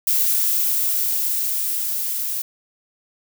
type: noise with level ramp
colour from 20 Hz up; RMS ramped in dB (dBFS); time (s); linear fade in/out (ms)
violet; -18 to -25; 0.07-2.42; 2
effects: none